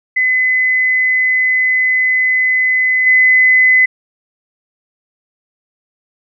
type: tone with level steps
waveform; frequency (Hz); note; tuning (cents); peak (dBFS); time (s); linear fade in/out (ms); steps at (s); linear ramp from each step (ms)
sine; 2025; B6; +43; -10 / -6; 0.16-3.86; 10; 3.06; 10
effects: none